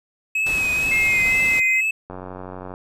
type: tone with vibrato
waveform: triangle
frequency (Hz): 2557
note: D#7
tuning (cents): +47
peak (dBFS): -17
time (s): 0.35-1.91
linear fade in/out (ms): 5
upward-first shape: triangle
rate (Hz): 2.1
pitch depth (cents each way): 44
type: noise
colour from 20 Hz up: pink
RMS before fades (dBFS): -32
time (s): 0.46-1.6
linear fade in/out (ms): 5
type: tone with pitch glide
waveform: sine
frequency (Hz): 2126 to 2068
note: C7 to C7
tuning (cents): +27 to -21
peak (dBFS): -18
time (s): 0.91-1.81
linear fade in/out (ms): 10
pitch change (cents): -48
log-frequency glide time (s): 1.12-1.22
type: click train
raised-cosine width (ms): 1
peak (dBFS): -20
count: 60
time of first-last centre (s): 2.1-2.739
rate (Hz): 92.3
effects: resampled to 32000 Hz